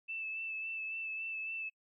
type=tone with vibrato; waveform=sine; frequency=2637 Hz; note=E7; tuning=in tune; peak=-37 dBFS; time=0.08-1.7 s; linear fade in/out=20 ms; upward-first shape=sine; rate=3.6 Hz; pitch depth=22 cents each way; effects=noise-tail reverb RT60 0.1 s tail -25 dB re dry